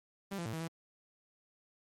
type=tone with pitch steps; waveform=sawtooth; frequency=197.2 / 170.5 / 111.9 / 161.5 / 164.9 Hz; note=G3 / F3 / A2 / E3 / E3; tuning=+11 / -41 / +30 / -35 / +1 cents; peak=-33 dBFS; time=0.31-0.68 s; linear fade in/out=10 ms; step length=74 ms; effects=MP3 64 kbps